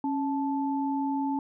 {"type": "tone pair together", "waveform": "sine", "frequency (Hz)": [275, 873], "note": ["C#4", "A5"], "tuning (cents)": [-14, -14], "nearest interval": "octave + minor sixth", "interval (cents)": 2000, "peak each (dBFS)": [-27, -31], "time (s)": [0.04, 1.39], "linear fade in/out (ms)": 2, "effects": []}